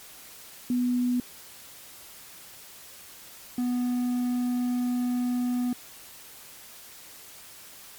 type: tone pair in turn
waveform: sine / triangle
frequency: 246.5 / 246.5 Hz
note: B3 / B3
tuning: -3 / -3 cents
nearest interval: unison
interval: 0 cents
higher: neither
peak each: -22 dBFS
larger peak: neither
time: 0.7-1.2 / 3.58-5.73 s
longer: second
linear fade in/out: 2 ms
effects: white hiss -47 dBFS RMS until 7.98 s + MP3 96 kbps